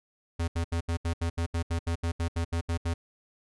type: tone bursts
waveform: square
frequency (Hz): 84.1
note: E2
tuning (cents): +35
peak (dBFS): -27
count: 16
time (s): 0.39-2.94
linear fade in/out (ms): 10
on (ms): 90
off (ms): 74
effects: resampled to 24000 Hz